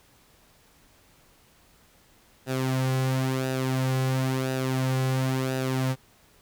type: tone with flanger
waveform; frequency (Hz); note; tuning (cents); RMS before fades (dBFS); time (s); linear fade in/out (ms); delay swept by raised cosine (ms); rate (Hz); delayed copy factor
sawtooth; 130.81; C3; 0; -26; 2.46-5.96; 50; 0.91 to 3.31; 0.97; -0.6
effects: pink hiss -59 dBFS RMS until 6.41 s